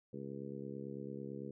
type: harmonic tone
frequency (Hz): 69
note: C#2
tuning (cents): -7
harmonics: 2 / 3 / 4 / 5 / 6 / 7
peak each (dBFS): -49 / -47 / -51 / -50 / -49 / -51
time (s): 0.13-1.51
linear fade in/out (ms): 5
effects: none